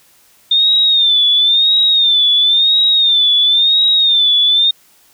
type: tone with vibrato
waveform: sine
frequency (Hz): 3619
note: A7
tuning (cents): +48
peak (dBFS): -8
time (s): 0.51-4.71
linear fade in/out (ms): 5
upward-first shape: sine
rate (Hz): 0.97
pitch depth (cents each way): 93
effects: white hiss -50 dBFS RMS until 5.13 s